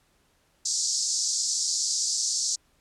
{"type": "band-pass noise", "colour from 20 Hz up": "white", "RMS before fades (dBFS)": -27, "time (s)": [0.65, 2.56], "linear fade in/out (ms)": 10, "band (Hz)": [4600, 7600], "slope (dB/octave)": 48, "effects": ["pink hiss -66 dBFS RMS until 2.8 s", "low-pass 12000 Hz 12 dB/octave"]}